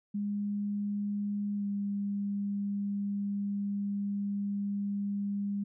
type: tone with pitch glide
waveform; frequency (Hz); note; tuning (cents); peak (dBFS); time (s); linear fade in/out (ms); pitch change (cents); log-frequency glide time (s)
sine; 204.4 to 201.5; G#3 to G3; -27 to +48; -30; 0.14-5.64; 10; -25; 1.56-1.65
effects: none